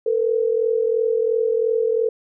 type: tone pair together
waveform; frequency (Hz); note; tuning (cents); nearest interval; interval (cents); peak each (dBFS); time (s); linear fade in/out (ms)
sine; 447.7 / 490.6; A4 / B4; +30 / -12; major second; 158; -18 / -22; 0.06-2.09; 5
effects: none